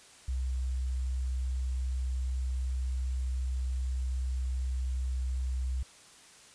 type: tone with sample-and-hold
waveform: sine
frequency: 64.1 Hz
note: C2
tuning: 35 cents flat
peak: -29 dBFS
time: 0.28-5.83 s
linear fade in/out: 5 ms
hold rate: 7350 Hz
effects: white hiss -55 dBFS RMS until 6.54 s + resampled to 22050 Hz